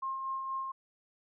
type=tone with tremolo; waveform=sine; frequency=1066 Hz; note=C6; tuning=32 cents sharp; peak=-32 dBFS; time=0.02-0.72 s; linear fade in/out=10 ms; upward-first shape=sine; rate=4.2 Hz; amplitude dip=35%; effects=none